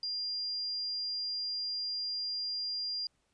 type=tone; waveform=sine; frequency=4800 Hz; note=D8; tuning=37 cents sharp; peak=-33 dBFS; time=0.03-3.07 s; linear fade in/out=2 ms; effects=pink hiss -75 dBFS RMS until 3.33 s + resampled to 22050 Hz